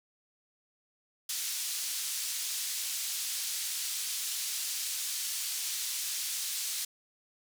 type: band-pass noise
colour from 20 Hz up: pink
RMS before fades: -35 dBFS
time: 1.29-6.85 s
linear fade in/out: 5 ms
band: 4500 to 13000 Hz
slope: 12 dB/octave
effects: none